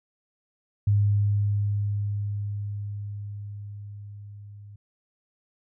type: tone with level ramp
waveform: sine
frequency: 102.4 Hz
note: G#2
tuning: 24 cents flat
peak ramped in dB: -17 to -42 dBFS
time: 0.87-4.76 s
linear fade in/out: 5 ms
effects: none